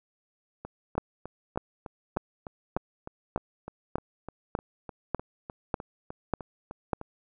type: two click trains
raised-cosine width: 1 ms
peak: -24 / -12 dBFS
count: 22 / 11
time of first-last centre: 0.65-7.014 / 0.98-6.932 s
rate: 3.3 / 1.68 Hz
effects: none